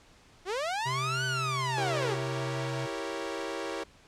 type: linear two-way sweep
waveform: sawtooth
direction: up then down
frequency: 340.8 to 1524 to 340.8 Hz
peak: -26 dBFS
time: 0.45-2.17 s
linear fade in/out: 50 ms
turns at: 1.25 s
type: tone with vibrato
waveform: square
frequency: 130.81 Hz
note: C3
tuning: in tune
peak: -34 dBFS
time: 0.85-2.87 s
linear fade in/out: 20 ms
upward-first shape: sine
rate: 11 Hz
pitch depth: 8 cents each way
type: chord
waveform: sawtooth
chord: E diminished seventh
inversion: none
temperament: equal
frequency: 329.6 / 392 / 466.2 / 554.4 Hz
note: E4 / G4 / Bb4 / Db5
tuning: 0 / 0 / 0 / 0 cents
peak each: -35 dBFS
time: 1.77-3.84 s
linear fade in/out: 10 ms
effects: pink hiss -58 dBFS RMS until 4.07 s + low-pass 7000 Hz 12 dB/octave